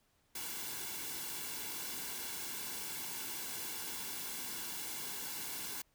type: noise with comb filter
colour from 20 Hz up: white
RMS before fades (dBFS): -42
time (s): 0.35-5.82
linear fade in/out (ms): 5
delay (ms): 1.6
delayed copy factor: -0.6
effects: pink hiss -74 dBFS RMS until 5.94 s